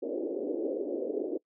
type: band-pass noise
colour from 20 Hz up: pink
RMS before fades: -33 dBFS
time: 0.02-1.38 s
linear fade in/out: 10 ms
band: 290 to 540 Hz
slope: 48 dB/octave
effects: noise-tail reverb RT60 0.1 s tail -23 dB re dry